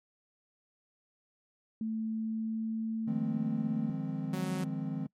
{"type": "tone with pitch glide", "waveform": "sine", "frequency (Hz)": [221, 224.3], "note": ["A3", "A3"], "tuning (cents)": [8, 34], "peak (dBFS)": -31, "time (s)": [1.81, 3.9], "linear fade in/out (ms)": 2, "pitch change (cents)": 26, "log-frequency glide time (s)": [2.16, 3.51]}
{"type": "chord", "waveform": "triangle", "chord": "F minor seventh", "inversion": "third", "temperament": "equal with one note detuned", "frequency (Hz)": [154.13, 174.61, 207.7, 261.6], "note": ["Eb3", "F3", "Ab3", "C4"], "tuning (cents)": [-16, 0, 0, 0], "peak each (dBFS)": [-35, -37, -37, -36], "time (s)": [3.07, 5.07], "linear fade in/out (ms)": 10}
{"type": "tone", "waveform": "sawtooth", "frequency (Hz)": 185, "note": "F#3", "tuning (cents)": 0, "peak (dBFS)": -31, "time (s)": [4.33, 4.64], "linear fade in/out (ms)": 5}
{"effects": ["noise-tail reverb RT60 0.1 s tail -25 dB re dry", "MP3 64 kbps"]}